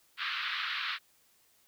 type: band-pass noise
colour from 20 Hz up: pink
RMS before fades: -35 dBFS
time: 0.17-0.99 s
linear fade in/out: 50 ms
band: 1200 to 4200 Hz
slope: 48 dB/octave
effects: white hiss -67 dBFS RMS until 1.67 s